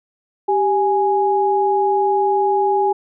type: tone pair together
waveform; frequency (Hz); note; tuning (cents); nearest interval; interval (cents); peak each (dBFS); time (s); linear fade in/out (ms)
sine; 392 / 830.6; G4 / G#5; 0 / 0; octave + minor second; 1300; -17 / -16; 0.48-2.93; 10
effects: none